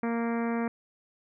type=harmonic tone; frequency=232.4 Hz; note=A#3; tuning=5 cents flat; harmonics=1 / 2 / 3 / 4 / 5 / 6 / 7 / 8 / 9 / 10; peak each=-28 / -34 / -38 / -40 / -42 / -44 / -45 / -46 / -47 / -48 dBFS; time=0.03-0.68 s; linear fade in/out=2 ms; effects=none